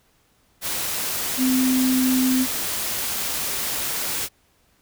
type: tone in noise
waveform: sine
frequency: 257.6 Hz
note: C4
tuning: 27 cents flat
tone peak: -17 dBFS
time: 1.37-2.47 s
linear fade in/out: 50 ms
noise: white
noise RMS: -26 dBFS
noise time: 0.61-4.29 s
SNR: +6 dB
effects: pink hiss -62 dBFS RMS until 4.81 s